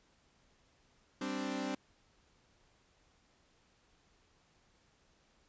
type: chord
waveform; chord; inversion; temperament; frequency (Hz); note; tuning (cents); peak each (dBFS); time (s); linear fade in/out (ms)
sawtooth; G suspended fourth; none; equal; 196 / 261.6 / 293.7; G3 / C4 / D4; 0 / 0 / 0; -38 / -35 / -36; 1.21-1.75; 5
effects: pink hiss -70 dBFS RMS until 5.48 s + resampled to 16000 Hz